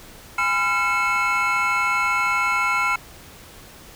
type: tone cluster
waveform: triangle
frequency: 823 / 1009 / 1373 / 2188 / 2621 Hz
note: G#5 / B5 / F6 / C#7 / E7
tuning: -16 / +37 / -30 / -23 / -11 cents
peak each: -29 / -24 / -20 / -22 / -27 dBFS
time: 0.38-2.96 s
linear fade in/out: 5 ms
effects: pink hiss -44 dBFS RMS until 3.95 s